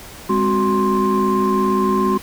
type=tone cluster; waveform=sine; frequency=203.6 / 261 / 370.4 / 1051 Hz; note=G#3 / C4 / F#4 / C6; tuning=-34 / -4 / +2 / +7 cents; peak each=-18 / -22 / -18 / -18 dBFS; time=0.29-2.18 s; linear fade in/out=10 ms; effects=tanh soft clip ceiling -8 dBFS + pink hiss -37 dBFS RMS until 2.22 s